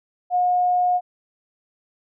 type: tone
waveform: sine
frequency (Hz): 720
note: F#5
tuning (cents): -47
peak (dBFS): -16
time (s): 0.3-1.01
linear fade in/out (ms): 50
effects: none